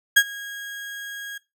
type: tone with ADSR envelope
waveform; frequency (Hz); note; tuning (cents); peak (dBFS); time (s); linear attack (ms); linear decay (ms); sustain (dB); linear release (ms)
35% pulse; 1640; G#6; -22; -8; 0.16-1.38; 12; 57; -23; 7
effects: noise-tail reverb RT60 0.2 s tail -17 dB re dry